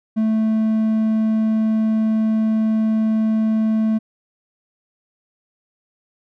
triangle tone, 219.5 Hz, A3, 4 cents flat, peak -13 dBFS, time 0.16-3.99 s, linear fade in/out 20 ms, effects none

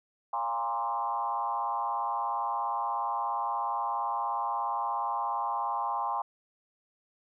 sine tone with frequency modulation, 932.3 Hz, A#5, in tune, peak -28 dBFS, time 0.33-6.22 s, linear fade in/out 5 ms, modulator 117 Hz, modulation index 1.7, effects none

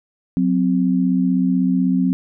sine tone pair together, 183.64 / 259.7 Hz, F#3 / C4, -13 / -13 cents, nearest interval tritone, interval 600 cents, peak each -17 dBFS, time 0.37-2.13 s, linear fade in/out 0 ms, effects none

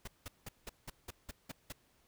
pink noise bursts, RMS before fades -44 dBFS, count 9, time 0.05-1.724 s, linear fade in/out 5 ms, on 26 ms, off 180 ms, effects pink hiss -71 dBFS RMS until 2.07 s

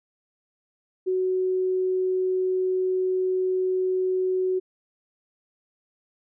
sine tone, 371.7 Hz, F#4, 8 cents sharp, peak -21 dBFS, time 1.06-4.6 s, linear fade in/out 20 ms, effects none

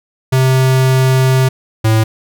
square tone pair in turn, 130.81 / 110.58 Hz, C3 / A2, 0 / +9 cents, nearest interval minor third, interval 291 cents, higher first, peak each -9 dBFS, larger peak neither, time 0.32-1.49 / 1.84-2.04 s, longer first, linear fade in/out 10 ms, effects none

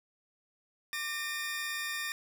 sawtooth tone cluster, 1175 / 1826 / 2428 Hz, D6 / A#6 / D#7, +1 / -36 / -43 cents, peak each -40 / -32 / -37 dBFS, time 0.93-2.12 s, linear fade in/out 0 ms, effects none

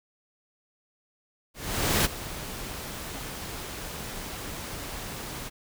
pink noise with ADSR envelope, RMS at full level -22 dBFS, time 1.54-5.5 s, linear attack 510 ms, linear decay 20 ms, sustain -15 dB, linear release 27 ms, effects none

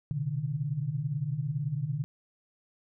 sine tone cluster, 121.4 / 133 / 150.9 Hz, B2 / C3 / D3, -29 / +29 / +47 cents, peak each -37 / -34 / -31 dBFS, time 0.11-2.04 s, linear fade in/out 0 ms, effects none

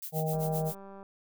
violet noise with tremolo, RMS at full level -38 dBFS, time 0.02-0.75 s, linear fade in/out 5 ms, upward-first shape sine, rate 7.7 Hz, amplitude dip 95%
harmonic tone, 157.6 Hz, D#3, 23 cents sharp, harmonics 1 / 3 / 4 / 5, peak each -30 / -35 / -36 / -37 dBFS, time 0.12-0.73 s, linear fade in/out 50 ms
click train, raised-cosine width 1 ms, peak -35 dBFS, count 138, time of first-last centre 0.33-1.029 s, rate 196 Hz
effects none

